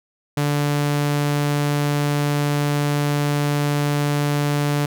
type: tone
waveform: sawtooth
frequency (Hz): 145.6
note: D3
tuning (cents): -15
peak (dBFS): -14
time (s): 0.37-4.86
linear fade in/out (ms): 5
effects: none